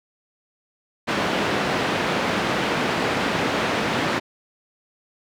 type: band-pass noise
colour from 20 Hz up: pink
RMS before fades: -23 dBFS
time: 1.07-4.2 s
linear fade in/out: 20 ms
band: 190 to 3000 Hz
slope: 12 dB/octave
effects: none